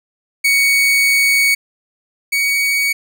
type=tone pair in turn; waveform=40% pulse; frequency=2234 / 2247 Hz; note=C#7 / C#7; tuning=+13 / +23 cents; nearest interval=unison; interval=10 cents; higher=second; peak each=-10 / -13 dBFS; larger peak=first; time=0.44-1.55 / 2.32-2.93 s; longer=first; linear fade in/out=10 ms; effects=none